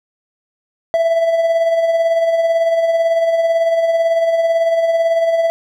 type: tone with tremolo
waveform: triangle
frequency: 663 Hz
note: E5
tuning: 10 cents sharp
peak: -8 dBFS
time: 0.94-5.5 s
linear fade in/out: 0 ms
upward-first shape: sine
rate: 18 Hz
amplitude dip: 45%
effects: none